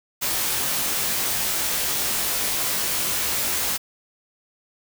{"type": "noise with comb filter", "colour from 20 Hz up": "white", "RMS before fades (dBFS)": -24, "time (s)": [0.21, 3.78], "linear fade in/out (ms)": 20, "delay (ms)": 20, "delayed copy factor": -0.8, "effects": []}